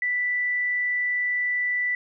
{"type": "tone", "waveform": "sine", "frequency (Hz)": 1975.5, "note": "B6", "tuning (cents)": 0, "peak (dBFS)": -22, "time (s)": [0.02, 1.95], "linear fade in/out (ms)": 2, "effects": []}